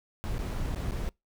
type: noise with dropouts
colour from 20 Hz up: brown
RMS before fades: -32 dBFS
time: 0.24-1.09 s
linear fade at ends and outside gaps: 0 ms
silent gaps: 0.383-0.391 / 0.747-0.759 / 0.909-0.919 s
effects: noise-tail reverb RT60 0.2 s tail -26 dB re dry